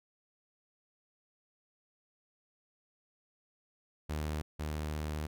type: tone pair in turn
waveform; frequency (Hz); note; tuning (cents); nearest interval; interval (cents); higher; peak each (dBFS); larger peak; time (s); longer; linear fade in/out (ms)
sawtooth; 76.2 / 76.2; D#2 / D#2; -36 / -36; unison; 0; neither; -30 / -31; first; 4.09-4.42 / 4.59-5.27; second; 10
effects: none